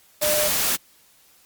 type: tone in noise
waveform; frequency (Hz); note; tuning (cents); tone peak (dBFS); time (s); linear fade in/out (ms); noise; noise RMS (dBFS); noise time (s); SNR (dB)
sine; 600; D5; +37; -22; 0.21-0.49; 20; white; -22; 0.21-0.77; -3
effects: white hiss -56 dBFS RMS until 1.45 s + Opus 48 kbps